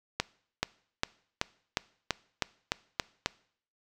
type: accelerating click train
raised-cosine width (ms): 0.2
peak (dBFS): -9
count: 10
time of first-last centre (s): 0.2-3.26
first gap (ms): 430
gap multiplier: 0.94
effects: noise-tail reverb RT60 0.6 s tail -22 dB re dry